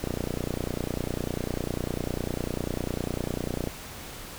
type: click train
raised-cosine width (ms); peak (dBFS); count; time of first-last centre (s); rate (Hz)
2; -15; 110; 0.04-3.673; 30
effects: pink hiss -41 dBFS RMS until 4.38 s